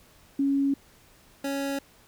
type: tone pair in turn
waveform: sine / 25% pulse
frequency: 277.2 / 277.2 Hz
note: C#4 / C#4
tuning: 0 / 0 cents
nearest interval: unison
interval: 0 cents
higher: neither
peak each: -21 / -24 dBFS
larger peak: first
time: 0.39-0.74 / 1.44-1.79 s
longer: neither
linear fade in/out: 5 ms
effects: pink hiss -57 dBFS RMS until 2.07 s